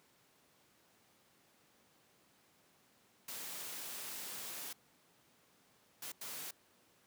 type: noise bursts at uneven times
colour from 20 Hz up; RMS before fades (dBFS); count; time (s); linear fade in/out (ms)
white; -45; 3; 3.28-4.73 / 6.02-6.12 / 6.21-6.51; 5
effects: pink hiss -69 dBFS RMS until 7.06 s + high-pass 150 Hz 12 dB/octave